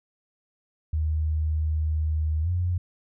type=tone with pitch glide; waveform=sine; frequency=77.78 to 88.83 Hz; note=D#2 to F2; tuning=0 to +30 cents; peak=-22 dBFS; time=0.93-2.78 s; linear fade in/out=5 ms; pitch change=+230 cents; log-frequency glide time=2.42-2.49 s; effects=none